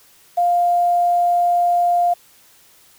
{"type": "tone with quantisation", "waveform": "sine", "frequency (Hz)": 701, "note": "F5", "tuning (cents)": 6, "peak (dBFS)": -13, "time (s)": [0.37, 2.14], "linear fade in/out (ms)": 10, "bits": 7, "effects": ["white hiss -51 dBFS RMS until 2.98 s"]}